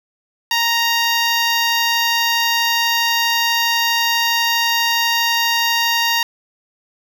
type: tone with notch filter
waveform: 10% pulse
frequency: 932.3 Hz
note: A#5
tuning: in tune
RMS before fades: -17 dBFS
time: 0.51-6.23 s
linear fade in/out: 2 ms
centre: 9000 Hz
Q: 1.5
effects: none